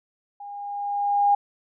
sine tone with level ramp, 812 Hz, G#5, 39 cents flat, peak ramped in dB -36 to -14 dBFS, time 0.4-1.35 s, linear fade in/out 5 ms, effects none

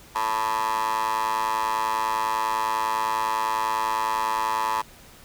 15% pulse tone with high-pass filter, 110 Hz, A2, in tune, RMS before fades -25 dBFS, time 0.15-4.82 s, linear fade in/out 10 ms, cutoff 910 Hz, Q 7.1, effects pink hiss -49 dBFS RMS until 5.24 s

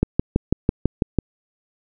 click train, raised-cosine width 3 ms, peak -3 dBFS, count 8, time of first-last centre 0.03-1.187 s, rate 6.05 Hz, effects none

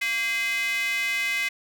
square tone with high-pass filter, 229.4 Hz, A#3, 28 cents flat, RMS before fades -26 dBFS, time 0.01-1.49 s, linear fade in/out 10 ms, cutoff 2200 Hz, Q 7.5, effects none

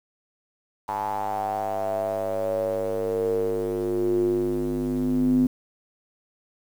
square tone with band-pass filter sweep, 50.9 Hz, G#1, 34 cents flat, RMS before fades -25 dBFS, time 0.88-5.47 s, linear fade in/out 5 ms, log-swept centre 900 to 250 Hz, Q 8.6, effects 8-bit

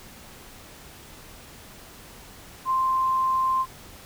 sine tone, 1046.5 Hz, C6, in tune, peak -20 dBFS, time 2.65-3.66 s, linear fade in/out 50 ms, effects pink hiss -46 dBFS RMS until 4.05 s

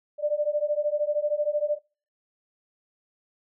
sine beating tone pair, 587.3 / 600.3 Hz, D5 / D5, 0 / +38 cents, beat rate 13 Hz, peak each -26 dBFS, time 0.18-1.79 s, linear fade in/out 50 ms, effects noise-tail reverb RT60 0.4 s tail -26 dB re dry

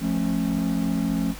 triangle chord, F augmented, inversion none, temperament just, 174.61 / 218.3 / 272.8 Hz, F3 / A3 / C#4, 0 / -13 / -28 cents, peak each -24 / -24 / -24 dBFS, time 0-1.35 s, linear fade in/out 50 ms, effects added 50 Hz sine -39 dBFS peak until 1.39 s + pink hiss -40 dBFS RMS until 1.39 s

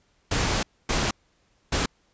pink noise bursts at uneven times, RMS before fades -24 dBFS, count 3, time 0.31-0.63 / 0.89-1.11 / 1.72-1.86 s, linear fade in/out 5 ms, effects pink hiss -66 dBFS RMS until 2.13 s + resampled to 16000 Hz

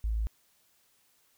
sine tone, 54.7 Hz, A1, 9 cents flat, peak -27 dBFS, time 0.04-0.27 s, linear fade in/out 0 ms, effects white hiss -68 dBFS RMS until 1.37 s

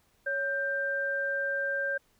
sine tone pair together, 556.8 / 1575 Hz, C#5 / G6, +8 / +8 cents, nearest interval octave + tritone, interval 1800 cents, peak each -33 / -29 dBFS, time 0.26-1.98 s, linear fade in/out 10 ms, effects pink hiss -68 dBFS RMS until 2.19 s

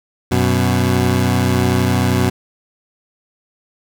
20% pulse tone pair together, 92.99 / 123.47 Hz, F#2 / B2, +9 / 0 cents, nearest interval perfect fourth, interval 491 cents, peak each -11 dBFS, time 0.31-2.3 s, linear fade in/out 10 ms, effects none

